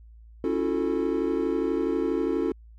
triangle chord, F# minor seventh, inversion second, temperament equal with one note detuned, 277.2 / 329.6 / 361.8 / 440 Hz, C#4 / E4 / F#4 / A4, 0 / 0 / -39 / 0 cents, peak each -27 dBFS, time 0.44-2.52 s, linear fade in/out 2 ms, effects added 56 Hz sine -46 dBFS peak until 2.78 s + Opus 48 kbps

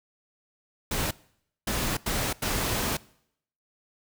pink noise bursts at uneven times, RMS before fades -28 dBFS, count 4, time 0.91-1.11 / 1.67-1.97 / 2.06-2.33 / 2.42-2.97 s, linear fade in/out 5 ms, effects noise-tail reverb RT60 0.7 s tail -22 dB re dry

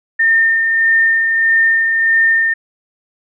sine tone with tremolo, 1814 Hz, A#6, 48 cents flat, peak -8 dBFS, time 0.19-2.54 s, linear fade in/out 10 ms, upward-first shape sine, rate 1.6 Hz, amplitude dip 35%, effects none

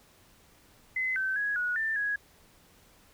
sine tone with pitch steps, 2039 / 1541 / 1665 / 1459 / 1781 / 1664 Hz, C7 / G6 / G#6 / F#6 / A6 / G#6, -45 / -30 / +4 / -25 / +21 / +3 cents, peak -27 dBFS, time 0.96-2.16 s, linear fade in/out 5 ms, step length 200 ms, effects pink hiss -60 dBFS RMS until 3.13 s

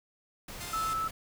pink noise, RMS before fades -43 dBFS, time 0.48-1.11 s, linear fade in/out 5 ms
5% pulse chord, F dominant seventh, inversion none, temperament equal, 698.5 / 880 / 1046.5 / 1244.5 Hz, F5 / A5 / C6 / Eb6, 0 / 0 / 0 / 0 cents, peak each -34 dBFS, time 0.6-0.94 s, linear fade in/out 10 ms
sine tone, 1311 Hz, E6, 10 cents flat, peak -29 dBFS, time 0.73-1.08 s, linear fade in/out 5 ms
effects none

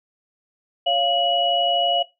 sine tone cluster, 561 / 693 / 2921 Hz, C#5 / F5 / F#7, +21 / -14 / -23 cents, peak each -26 / -20 / -21 dBFS, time 0.86-2.03 s, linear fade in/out 10 ms, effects noise-tail reverb RT60 0.2 s tail -18 dB re dry

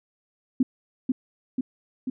sine tone with echo, 256.7 Hz, C4, 33 cents flat, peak -16 dBFS, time 0.6-0.63 s, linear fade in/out 5 ms, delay 490 ms, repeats 3, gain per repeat -3 dB, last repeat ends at 2.1 s, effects none

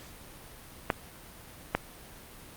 clicks, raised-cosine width 0.5 ms, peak -9 dBFS, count 2, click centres 0.902 / 1.75 s, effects pink hiss -49 dBFS RMS until 2.56 s + Opus 48 kbps

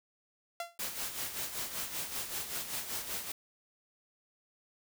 sawtooth tone with exponential decay, 685 Hz, F5, 34 cents flat, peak -29 dBFS, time 0.6-0.78 s, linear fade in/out 2 ms, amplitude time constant 37 ms
white noise with tremolo, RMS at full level -36 dBFS, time 0.79-3.32 s, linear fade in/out 5 ms, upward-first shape sine, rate 5.2 Hz, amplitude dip 60%
effects none

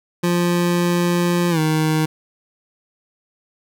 25% pulse tone with pitch glide, 174.61 to 156.46 Hz, F3 to D#3, 0 to +10 cents, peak -12 dBFS, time 0.23-2.06 s, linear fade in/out 10 ms, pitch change -190 cents, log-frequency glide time 1.5-1.59 s, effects none

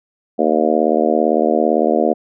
harmonic tone, 77.78 Hz, D#2, in tune, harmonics 3 / 4 / 5 / 6 / 7 / 8 / 9, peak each -20 / -20 / -20 / -20 / -20 / -20 / -20 dBFS, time 0.38-2.14 s, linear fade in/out 20 ms, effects none

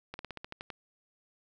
slowing click train, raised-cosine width 0.3 ms, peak -24 dBFS, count 9, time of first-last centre 0.14-0.702 s, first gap 51 ms, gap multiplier 1.09, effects none

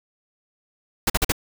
pink noise bursts, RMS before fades -19 dBFS, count 4, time 1.07-1.321 s, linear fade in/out 5 ms, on 29 ms, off 45 ms, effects none

